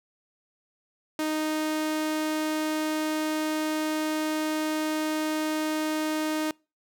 sawtooth tone, 310 Hz, D#4, 6 cents flat, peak -22 dBFS, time 1.19-6.51 s, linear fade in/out 2 ms, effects noise-tail reverb RT60 0.3 s tail -26 dB re dry

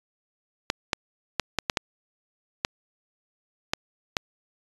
clicks, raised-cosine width 0.2 ms, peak -5 dBFS, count 9, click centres 0.701 / 0.932 / 1.397 / 1.587 / 1.698 / 1.772 / 2.649 / 3.735 / 4.168 s, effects resampled to 24000 Hz

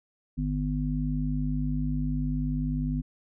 harmonic tone, 50.2 Hz, G1, 42 cents sharp, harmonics 1 / 3 / 5, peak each -30 / -30 / -30 dBFS, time 0.37-3.02 s, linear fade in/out 20 ms, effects none

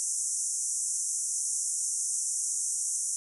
white band-pass noise, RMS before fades -31 dBFS, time 0-3.16 s, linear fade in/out 0 ms, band 5800 to 10000 Hz, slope 96 dB/octave, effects none

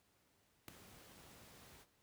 pink noise with ADSR envelope, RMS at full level -42 dBFS, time 0.68-1.86 s, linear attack 3 ms, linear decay 4 ms, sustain -18 dB, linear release 50 ms, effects pink hiss -75 dBFS RMS until 2.02 s + high-pass 60 Hz 12 dB/octave

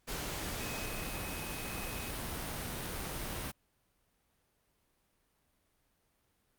sine tone in noise, 2532 Hz, D#7, 30 cents sharp, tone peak -46 dBFS, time 0.59-2.12 s, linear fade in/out 20 ms, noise pink, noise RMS -39 dBFS, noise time 0.07-3.52 s, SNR -10 dB, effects pink hiss -75 dBFS RMS until 6.58 s + Opus 48 kbps

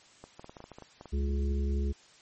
clicks, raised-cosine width 1 ms, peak -31 dBFS, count 12, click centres 0.24 / 0.395 / 0.444 / 0.495 / 0.568 / 0.604 / 0.641 / 0.717 / 0.785 / 0.823 / 1.011 / 1.057 s
harmonic tone, 69.6 Hz, C#2, 8 cents sharp, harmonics 1 / 3 / 5 / 6, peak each -27 / -37 / -41 / -43 dBFS, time 1.12-1.93 s, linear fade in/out 20 ms
effects white hiss -58 dBFS RMS until 2.21 s + MP3 32 kbps

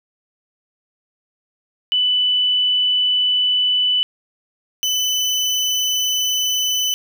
sine / 30% pulse tone pair in turn, 2987 / 3008 Hz, F#7 / F#7, +16 / +28 cents, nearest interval unison, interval 12 cents, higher second, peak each -14 dBFS, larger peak neither, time 1.92-4.03 / 4.83-6.94 s, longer neither, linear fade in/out 0 ms, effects none

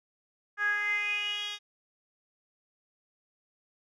10% pulse tone with band-pass filter sweep, 413.4 Hz, G#4, 8 cents flat, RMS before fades -31 dBFS, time 0.57-1.59 s, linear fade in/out 50 ms, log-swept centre 1500 to 3800 Hz, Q 8.5, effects none

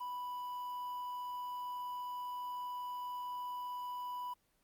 triangle tone with quantisation, 987.8 Hz, B5, in tune, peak -37 dBFS, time 0-4.34 s, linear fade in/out 10 ms, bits 10, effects pink hiss -75 dBFS RMS until 4.63 s + Opus 24 kbps

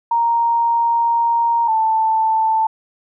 sine tone pair in turn, 932.3 / 883.9 Hz, A#5 / A5, 0 / +8 cents, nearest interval minor second, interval 92 cents, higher first, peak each -13 dBFS, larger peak neither, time 0.11-1.68 / 1.68-2.67 s, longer first, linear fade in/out 5 ms, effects none

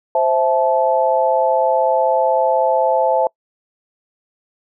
sine chord, A minor, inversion first, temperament equal with one note detuned, 523.3 / 659.3 / 867.4 Hz, C5 / E5 / A5, 0 / 0 / -25 cents, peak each -17 dBFS, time 0.15-3.27 s, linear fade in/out 2 ms, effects noise-tail reverb RT60 0.1 s tail -26 dB re dry

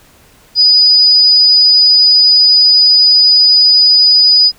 sine tone, 4956 Hz, D#8, 8 cents flat, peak -4 dBFS, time 0.55-4.52 s, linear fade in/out 50 ms, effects pink hiss -45 dBFS RMS until 4.58 s

